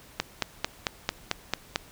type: click train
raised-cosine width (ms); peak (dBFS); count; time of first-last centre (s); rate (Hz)
0.2; -7; 8; 0.2-1.759; 4.49
effects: pink hiss -52 dBFS RMS until 1.91 s